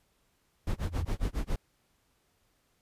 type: tone with exponential growth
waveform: sine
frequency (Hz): 84.4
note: E2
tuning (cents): +41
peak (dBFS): -27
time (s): 0.64-1.05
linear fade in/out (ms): 5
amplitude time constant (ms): 87
type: noise with tremolo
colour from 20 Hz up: brown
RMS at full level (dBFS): -29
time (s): 0.67-1.56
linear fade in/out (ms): 2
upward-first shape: sine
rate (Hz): 7.3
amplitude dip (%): 100
effects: pink hiss -72 dBFS RMS until 2.81 s + resampled to 32000 Hz